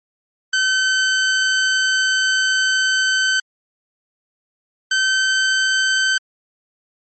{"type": "tone pair in turn", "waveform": "sawtooth", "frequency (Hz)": [1533, 1541.3], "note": ["G6", "G6"], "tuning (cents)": [-39, -30], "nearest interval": "unison", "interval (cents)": 9, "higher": "second", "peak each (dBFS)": -11, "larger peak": "neither", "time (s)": [[0.53, 3.4], [4.91, 6.18]], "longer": "first", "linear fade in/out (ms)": 5, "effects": ["MP3 32 kbps"]}